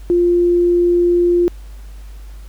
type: tone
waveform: sine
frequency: 349.2 Hz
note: F4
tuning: in tune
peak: -10 dBFS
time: 0.1-1.48 s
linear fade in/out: 0 ms
effects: added 50 Hz sine -31 dBFS peak until 2.48 s + pink hiss -49 dBFS RMS until 2.48 s